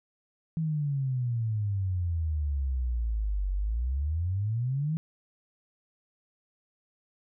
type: exponential two-way sweep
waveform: sine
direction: down then up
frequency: 163.8 to 46.44 to 163.8 Hz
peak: -26 dBFS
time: 0.57-4.97 s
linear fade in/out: 0 ms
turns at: 3.52 s
effects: none